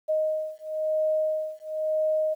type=beating tone pair; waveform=sine; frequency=622.3 / 623.29 Hz; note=D#5 / D#5; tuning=0 / +3 cents; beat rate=0.99 Hz; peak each=-27 dBFS; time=0.08-2.35 s; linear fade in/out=20 ms; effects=10-bit